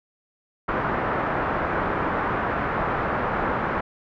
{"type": "low-pass noise", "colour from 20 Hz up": "white", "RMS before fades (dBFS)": -25, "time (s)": [0.68, 3.81], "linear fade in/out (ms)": 10, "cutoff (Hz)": 1500, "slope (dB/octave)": 24, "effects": []}